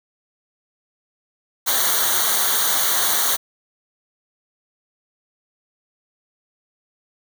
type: noise with comb filter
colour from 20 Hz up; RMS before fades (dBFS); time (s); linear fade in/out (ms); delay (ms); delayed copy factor
white; -19; 1.66-3.37; 20; 0.39; -0.85
effects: none